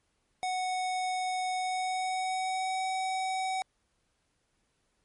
square tone with pitch glide, 740 to 756 Hz, F#5 to F#5, 0 to +37 cents, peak -30 dBFS, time 0.43-3.62 s, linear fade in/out 0 ms, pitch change +37 cents, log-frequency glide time 1.56-2.84 s, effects pink hiss -75 dBFS RMS until 5.04 s + MP3 48 kbps

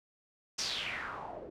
white noise with low-pass filter sweep, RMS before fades -39 dBFS, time 0.58-1.5 s, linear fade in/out 10 ms, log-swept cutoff 5900 to 420 Hz, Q 4.4, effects none

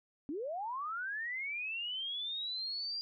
sine linear sweep, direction up, 263.3 to 4809 Hz, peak -36 dBFS, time 0.29-3.01 s, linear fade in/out 0 ms, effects none

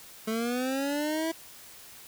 25% pulse linear sweep, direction up, 217.2 to 329.6 Hz, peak -24 dBFS, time 0.27-1.32 s, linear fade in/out 10 ms, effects white hiss -49 dBFS RMS until 2.07 s

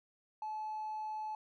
sine tone with hard clipping, 862 Hz, A5, 36 cents flat, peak -38 dBFS, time 0.42-1.35 s, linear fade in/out 2 ms, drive 1 dB, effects none

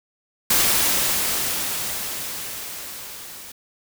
white noise with level ramp, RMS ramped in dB -17 to -39 dBFS, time 0.5-3.52 s, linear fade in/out 5 ms, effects none

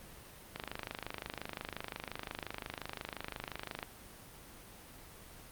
click train, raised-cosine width 0.3 ms, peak -22 dBFS, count 85, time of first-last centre 0.56-3.828 s, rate 25.7 Hz, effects pink hiss -53 dBFS RMS until 5.51 s + Opus 32 kbps

